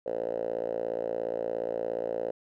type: tone with band-pass filter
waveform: 5% pulse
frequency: 57.1 Hz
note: A#1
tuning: 35 cents flat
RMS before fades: -32 dBFS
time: 0.06-2.31 s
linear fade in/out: 5 ms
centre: 520 Hz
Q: 5.7
effects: none